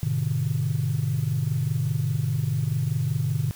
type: chord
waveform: sine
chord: G# diminished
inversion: none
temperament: just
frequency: 103.83 / 124.59 / 149.51 Hz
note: G#2 / B2 / D3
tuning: 0 / +16 / +31 cents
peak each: -28 / -25 / -25 dBFS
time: 0.03-3.51 s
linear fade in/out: 0 ms
effects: tanh soft clip ceiling -15 dBFS + white hiss -46 dBFS RMS until 3.55 s